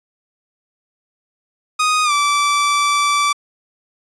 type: tone with pitch glide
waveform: sawtooth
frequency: 1244.5 to 1161.2 Hz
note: D#6 to D6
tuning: 0 to -20 cents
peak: -10 dBFS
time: 1.79-3.33 s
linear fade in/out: 10 ms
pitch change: -120 cents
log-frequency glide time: 2.04-2.12 s
effects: resampled to 22050 Hz